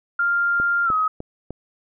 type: tone with pitch glide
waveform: sine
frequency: 1396.9 to 1266.2 Hz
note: F6 to D#6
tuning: 0 to +30 cents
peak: -17 dBFS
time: 0.19-1.08 s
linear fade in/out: 5 ms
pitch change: -170 cents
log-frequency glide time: 0.85-0.93 s
type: click train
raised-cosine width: 2 ms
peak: -18 dBFS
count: 4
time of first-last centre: 0.6-1.506 s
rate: 3.31 Hz
effects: none